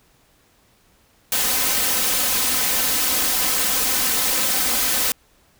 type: noise with comb filter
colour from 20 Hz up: white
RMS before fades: -20 dBFS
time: 1.32-5.12 s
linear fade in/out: 2 ms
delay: 3.9 ms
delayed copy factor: +0.7
effects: pink hiss -58 dBFS RMS until 5.59 s